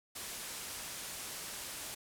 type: low-pass noise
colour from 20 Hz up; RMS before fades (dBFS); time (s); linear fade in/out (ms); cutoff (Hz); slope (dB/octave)
white; -44; 0.15-1.95; 10; 12000; 24
effects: none